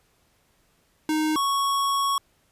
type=tone pair in turn; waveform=square; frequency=310 / 1108.9 Hz; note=D#4 / C#6; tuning=-6 / 0 cents; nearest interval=octave + minor seventh; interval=2206 cents; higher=second; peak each=-22 dBFS; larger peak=neither; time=1.09-1.36 / 1.36-2.18 s; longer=second; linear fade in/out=2 ms; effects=pink hiss -65 dBFS RMS until 2.51 s + resampled to 32000 Hz